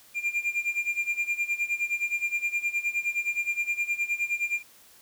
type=tone with tremolo; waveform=triangle; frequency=2396 Hz; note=D7; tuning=34 cents sharp; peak=-21 dBFS; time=0.14-4.63 s; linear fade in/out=50 ms; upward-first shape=sine; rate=9.6 Hz; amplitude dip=85%; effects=white hiss -55 dBFS RMS until 5.01 s